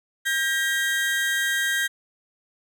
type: tone pair together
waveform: 35% pulse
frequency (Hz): 1600 / 1902.7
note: G6 / A#6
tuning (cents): +35 / +35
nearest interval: minor third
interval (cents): 300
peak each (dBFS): -22 / -24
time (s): 0.25-1.88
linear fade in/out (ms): 20
effects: none